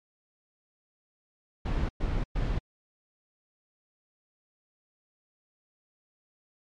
brown noise bursts, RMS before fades -28 dBFS, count 3, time 1.65-2.59 s, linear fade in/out 10 ms, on 240 ms, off 110 ms, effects low-pass 4000 Hz 12 dB/octave + MP3 64 kbps

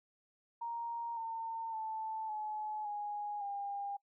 sine tone with pitch steps, 934 / 906.4 / 879.5 / 853.5 / 828.3 / 803.8 Hz, A#5 / A#5 / A5 / G#5 / G#5 / G5, +3 / -49 / -1 / +47 / -5 / +43 cents, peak -37 dBFS, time 0.61-3.97 s, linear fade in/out 10 ms, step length 560 ms, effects noise-tail reverb RT60 0.1 s tail -24 dB re dry

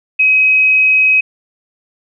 sine tone, 2537 Hz, D#7, 33 cents sharp, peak -7 dBFS, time 0.19-1.21 s, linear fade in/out 10 ms, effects none

